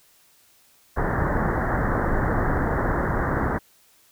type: low-pass noise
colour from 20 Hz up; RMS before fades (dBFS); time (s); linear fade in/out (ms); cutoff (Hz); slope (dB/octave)
pink; -23; 0.96-3.59; 20; 1900; 96
effects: white hiss -58 dBFS RMS until 4.11 s